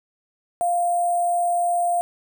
sine tone with sample-and-hold, 698.5 Hz, F5, in tune, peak -18 dBFS, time 0.61-2.01 s, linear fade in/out 0 ms, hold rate 8820 Hz, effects none

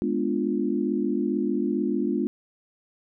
sine chord, G# diminished seventh, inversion none, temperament equal with one note detuned, 209 / 246.9 / 293.7 / 349.2 Hz, G#3 / B3 / D4 / F4, +11 / 0 / 0 / 0 cents, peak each -28 dBFS, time 0.02-2.27 s, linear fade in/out 0 ms, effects none

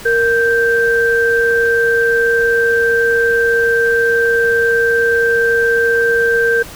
sine tone pair together, 465.1 / 1568 Hz, A#4 / G6, -4 / 0 cents, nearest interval octave + major sixth, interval 2104 cents, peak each -13 dBFS, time 0.05-6.63 s, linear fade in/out 10 ms, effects pink hiss -33 dBFS RMS until 6.75 s

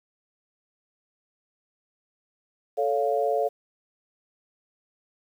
sine chord, A augmented, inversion none, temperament equal with one note detuned, 440 / 561.8 / 698.5 Hz, A4 / C#5 / E#5, 0 / +23 / 0 cents, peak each -26 dBFS, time 2.77-3.49 s, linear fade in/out 20 ms, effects 9-bit

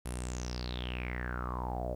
sawtooth tone with low-pass filter sweep, 61.5 Hz, B1, 7 cents flat, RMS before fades -37 dBFS, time 0.05-1.95 s, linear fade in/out 10 ms, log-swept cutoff 11000 to 570 Hz, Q 9, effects 11-bit

